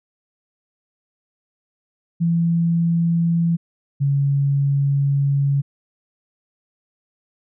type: tone pair in turn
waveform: sine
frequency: 168.2 / 140.01 Hz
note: E3 / C#3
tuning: +35 / +18 cents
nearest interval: minor third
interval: 317 cents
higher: first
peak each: -15 dBFS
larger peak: neither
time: 2.2-3.57 / 4-5.62 s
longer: second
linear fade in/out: 20 ms
effects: none